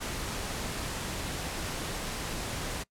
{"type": "noise", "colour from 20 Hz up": "pink", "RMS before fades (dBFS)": -35, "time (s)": [0, 2.84], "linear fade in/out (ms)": 20, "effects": ["noise-tail reverb RT60 0.1 s tail -23 dB re dry", "low-pass 11000 Hz 12 dB/octave"]}